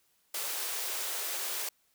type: high-pass noise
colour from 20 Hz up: white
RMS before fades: -35 dBFS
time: 0.34-1.69 s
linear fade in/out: 5 ms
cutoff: 350 Hz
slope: 48 dB/octave
effects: white hiss -71 dBFS RMS until 1.94 s